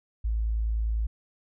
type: tone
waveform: sine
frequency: 55 Hz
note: A1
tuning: in tune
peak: -24 dBFS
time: 0.24-1.07 s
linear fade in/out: 10 ms
effects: none